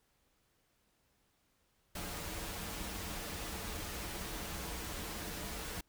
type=noise with comb filter; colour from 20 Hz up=pink; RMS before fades=-42 dBFS; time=1.95-5.81 s; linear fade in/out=5 ms; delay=7.8 ms; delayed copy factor=-0.55; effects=pink hiss -75 dBFS RMS until 5.88 s